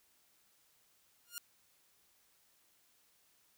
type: tone with exponential growth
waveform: 5% pulse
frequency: 1417 Hz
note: F6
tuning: 25 cents sharp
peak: -26 dBFS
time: 1.25-1.38 s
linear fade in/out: 0 ms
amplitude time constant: 28 ms
effects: white hiss -71 dBFS RMS until 3.57 s